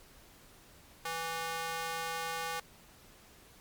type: tone with high-pass filter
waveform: square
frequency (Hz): 164.81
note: E3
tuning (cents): 0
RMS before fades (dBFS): -37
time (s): 1.05-2.6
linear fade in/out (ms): 5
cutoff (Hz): 870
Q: 1.1
effects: pink hiss -58 dBFS RMS until 3.6 s + MP3 96 kbps